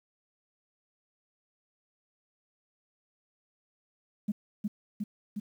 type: tone with echo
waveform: sine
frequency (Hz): 207.7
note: G#3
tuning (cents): 0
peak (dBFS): -25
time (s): 4.28-4.32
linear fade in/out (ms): 10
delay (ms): 360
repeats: 3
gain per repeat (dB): -2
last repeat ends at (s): 5.4
effects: tanh soft clip ceiling -21 dBFS + 10-bit